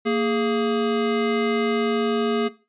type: tone pair together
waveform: square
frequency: 230.8 / 415.3 Hz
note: A#3 / G#4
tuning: -17 / 0 cents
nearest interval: minor seventh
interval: 1017 cents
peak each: -23 dBFS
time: 0.05-2.49 s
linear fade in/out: 20 ms
effects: noise-tail reverb RT60 0.3 s tail -17 dB re dry + resampled to 8000 Hz